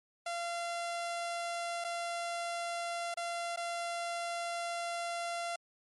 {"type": "tone with dropouts", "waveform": "sawtooth", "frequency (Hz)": 687, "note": "F5", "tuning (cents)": -29, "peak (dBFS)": -31, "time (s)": [0.26, 5.56], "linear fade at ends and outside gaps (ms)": 5, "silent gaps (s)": [[1.842, 1.846], [3.142, 3.171], [3.562, 3.572]], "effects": ["MP3 48 kbps"]}